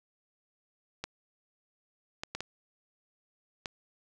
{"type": "clicks", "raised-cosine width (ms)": 0.2, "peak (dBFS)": -18, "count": 5, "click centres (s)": [1.04, 2.235, 2.35, 2.406, 3.658], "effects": []}